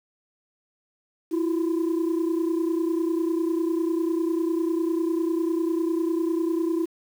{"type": "tone pair together", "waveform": "sine", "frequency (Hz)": [328.2, 358.2], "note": ["E4", "F4"], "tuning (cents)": [-8, 44], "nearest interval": "major second", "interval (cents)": 152, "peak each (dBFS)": [-21, -25], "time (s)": [1.31, 6.86], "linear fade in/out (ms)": 20, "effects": ["tanh soft clip ceiling -19 dBFS", "8-bit"]}